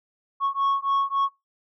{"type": "beating tone pair", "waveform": "sine", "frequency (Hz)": [1102, 1105.6], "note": ["C#6", "C#6"], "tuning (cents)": [-11, -5], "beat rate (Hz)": 3.6, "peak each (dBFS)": -22, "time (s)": [0.4, 1.29], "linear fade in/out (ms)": 50, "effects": ["noise-tail reverb RT60 0.2 s tail -22 dB re dry", "tanh soft clip ceiling -18 dBFS"]}